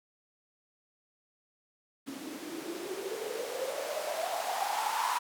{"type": "noise with band-pass filter sweep", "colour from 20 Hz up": "blue", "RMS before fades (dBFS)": -35, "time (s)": [2.06, 5.19], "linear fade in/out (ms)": 20, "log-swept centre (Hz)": [260, 1000], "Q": 8.1, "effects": []}